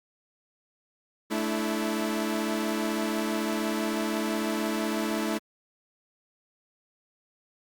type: chord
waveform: sawtooth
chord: A suspended fourth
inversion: none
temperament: equal with one note detuned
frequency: 217.7 / 293.7 / 329.6 Hz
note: A3 / D4 / E4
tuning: -18 / 0 / 0 cents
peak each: -26 / -30 / -27 dBFS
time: 1.3-5.39 s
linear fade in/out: 20 ms
effects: Opus 48 kbps